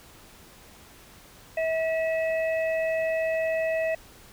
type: harmonic tone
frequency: 646 Hz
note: E5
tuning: 35 cents flat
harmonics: 1 / 3 / 4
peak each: -24 / -34 / -36 dBFS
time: 1.57-3.95 s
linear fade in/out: 5 ms
effects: pink hiss -51 dBFS RMS until 4.32 s